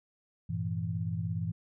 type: chord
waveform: sine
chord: E diminished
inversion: first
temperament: equal with one note detuned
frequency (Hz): 98 / 115 / 164.81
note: G2 / Bb2 / E3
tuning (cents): 0 / -23 / 0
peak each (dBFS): -35 / -36 / -34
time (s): 0.49-1.52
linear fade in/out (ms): 10
effects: none